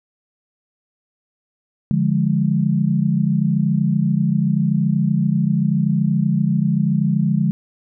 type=chord; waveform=sine; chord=D diminished; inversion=none; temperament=equal; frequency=146.83 / 174.61 / 207.7 Hz; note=D3 / F3 / Ab3; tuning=0 / 0 / 0 cents; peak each=-19 dBFS; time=1.91-7.51 s; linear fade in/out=0 ms; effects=none